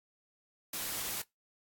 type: noise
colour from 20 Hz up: white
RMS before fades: -37 dBFS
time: 0.73-1.22 s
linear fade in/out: 5 ms
effects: noise-tail reverb RT60 0.2 s tail -25 dB re dry + AAC 64 kbps